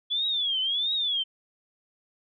sine tone with vibrato, 3400 Hz, G#7, 40 cents sharp, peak -24 dBFS, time 0.1-1.24 s, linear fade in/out 20 ms, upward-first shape triangle, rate 1.5 Hz, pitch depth 210 cents each way, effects none

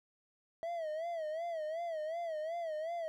triangle tone with vibrato, 649 Hz, E5, 27 cents flat, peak -34 dBFS, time 0.63-3.08 s, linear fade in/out 0 ms, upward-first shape sine, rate 2.7 Hz, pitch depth 110 cents each way, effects none

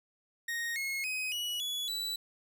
40% pulse tone with pitch steps, 1864.7 / 2167 / 2518 / 2926 / 3400 / 3951 Hz, A#6 / C#7 / D#7 / F#7 / G#7 / B7, 0 / -40 / +20 / -20 / +40 / 0 cents, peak -32 dBFS, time 0.48-2.16 s, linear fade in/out 5 ms, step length 280 ms, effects none

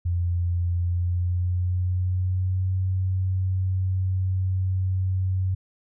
sine tone with pitch glide, 87.31 to 93.58 Hz, F2 to F#2, 0 to +20 cents, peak -21 dBFS, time 0.05-5.55 s, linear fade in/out 10 ms, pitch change +120 cents, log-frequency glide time 0.76-2.72 s, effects none

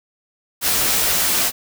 white noise with comb filter, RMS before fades -18 dBFS, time 0.61-1.52 s, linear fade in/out 50 ms, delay 14 ms, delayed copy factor -0.55, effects none

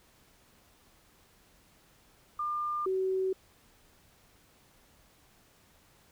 sine tone pair in turn, 1200 / 378 Hz, D6 / F#4, +37 / +37 cents, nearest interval octave + minor sixth, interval 2000 cents, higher first, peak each -30 / -27 dBFS, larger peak second, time 2.39-2.86 / 2.86-3.33 s, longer neither, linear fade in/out 5 ms, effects pink hiss -63 dBFS RMS until 6.11 s

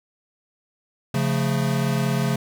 square chord, Db augmented, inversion none, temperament equal with one note detuned, 137.79 / 174.61 / 220 Hz, Db3 / F3 / A3, -10 / 0 / 0 cents, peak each -23 / -27 / -27 dBFS, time 1.14-2.36 s, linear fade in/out 5 ms, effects none

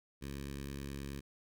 10% pulse tone with notch filter, 69.4 Hz, C#2, 3 cents sharp, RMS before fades -43 dBFS, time 0.21-1.21 s, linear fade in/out 20 ms, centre 770 Hz, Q 0.64, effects none

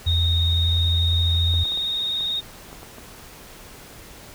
sine tone with pitch glide, 83.9 to 84.73 Hz, E2 to E2, +31 to +48 cents, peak -18 dBFS, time 0.06-1.64 s, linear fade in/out 10 ms, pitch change +17 cents, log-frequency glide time 0.22-0.98 s
sine tone with vibrato, 3713 Hz, A#7, 8 cents flat, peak -22 dBFS, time 0.06-2.41 s, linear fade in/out 20 ms, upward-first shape triangle, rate 20 Hz, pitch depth 43 cents each way
clicks, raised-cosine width 1 ms, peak -26 dBFS, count 8, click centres 1.539 / 1.654 / 1.721 / 1.775 / 2.208 / 2.729 / 2.831 / 2.983 s
effects pink hiss -43 dBFS RMS until 4.34 s

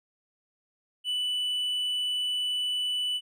triangle tone, 2977 Hz, F#7, 10 cents sharp, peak -25 dBFS, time 1.04-3.21 s, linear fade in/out 50 ms, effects none

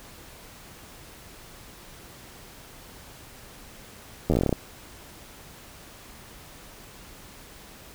slowing click train, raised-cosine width 2 ms, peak -9 dBFS, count 12, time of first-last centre 4.3-4.527 s, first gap 11 ms, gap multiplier 1.12, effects pink hiss -47 dBFS RMS until 7.94 s

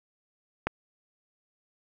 click, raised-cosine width 0.5 ms, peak -11 dBFS, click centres 0.67 s, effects none

